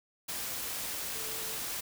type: tone in noise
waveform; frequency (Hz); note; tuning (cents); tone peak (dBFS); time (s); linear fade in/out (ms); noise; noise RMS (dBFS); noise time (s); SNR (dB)
sine; 442.9; A4; +11; -48; 1.15-1.57; 10; white; -37; 0.28-1.81; -14
effects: none